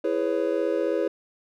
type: chord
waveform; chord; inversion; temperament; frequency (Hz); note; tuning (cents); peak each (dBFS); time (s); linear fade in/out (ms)
triangle; C# minor seventh; first; just; 332.6 / 415.8 / 498.9 / 554.4; E4 / G#4 / B4 / C#5; +16 / +2 / +17 / 0; -26; 0.04-1.08; 5
effects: none